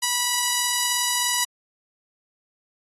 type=tone; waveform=5% pulse; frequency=977 Hz; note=B5; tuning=19 cents flat; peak=-9 dBFS; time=0.02-1.45 s; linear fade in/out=10 ms; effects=AAC 32 kbps